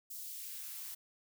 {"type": "noise with high-pass filter sweep", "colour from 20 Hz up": "blue", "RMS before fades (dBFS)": -45, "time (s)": [0.1, 0.95], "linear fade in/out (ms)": 10, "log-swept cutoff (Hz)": [6000, 530], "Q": 0.78, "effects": []}